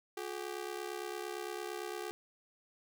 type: ring-modulated tone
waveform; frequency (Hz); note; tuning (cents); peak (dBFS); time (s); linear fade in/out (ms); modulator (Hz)
sawtooth; 392; G4; 0; -32; 0.17-2.11; 0; 34.4
effects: none